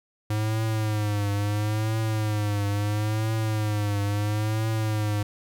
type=tone with vibrato; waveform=square; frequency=106 Hz; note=G#2; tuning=36 cents sharp; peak=-24 dBFS; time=0.3-5.23 s; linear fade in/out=5 ms; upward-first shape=triangle; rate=0.74 Hz; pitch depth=86 cents each way; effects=11-bit